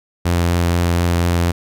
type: tone with vibrato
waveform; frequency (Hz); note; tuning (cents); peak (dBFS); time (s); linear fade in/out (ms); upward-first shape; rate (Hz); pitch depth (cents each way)
sawtooth; 86.4; F2; -18; -10; 0.25-1.52; 10; sine; 4.1; 12
effects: none